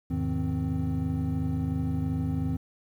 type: tone cluster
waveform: triangle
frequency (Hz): 82.8 / 105.6 / 132.7 / 158.6 / 260.5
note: E2 / G#2 / C3 / D#3 / C4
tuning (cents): +8 / +29 / +25 / +33 / -7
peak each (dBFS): -30 / -32 / -38 / -29 / -29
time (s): 0.1-2.57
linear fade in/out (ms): 10
effects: 10-bit